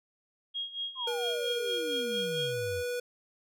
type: tone with tremolo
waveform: sine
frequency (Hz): 3270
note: G#7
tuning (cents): -28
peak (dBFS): -31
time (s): 0.54-2.54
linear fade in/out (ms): 20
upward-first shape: sine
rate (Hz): 4.4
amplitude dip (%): 80
type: exponential sweep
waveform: sine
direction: down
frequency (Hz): 1074 to 82.1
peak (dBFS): -38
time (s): 0.95-2.84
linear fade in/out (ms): 50
type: tone with pitch glide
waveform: square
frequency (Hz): 479.4 to 488.9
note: A#4 to B4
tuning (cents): +48 to -18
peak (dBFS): -32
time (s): 1.07-3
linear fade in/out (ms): 5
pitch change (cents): +34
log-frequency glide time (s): 2.09-2.55
effects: none